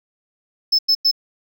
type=tone bursts; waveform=triangle; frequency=5250 Hz; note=E8; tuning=8 cents flat; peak=-11 dBFS; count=3; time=0.72-1.114 s; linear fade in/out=10 ms; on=68 ms; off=95 ms; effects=none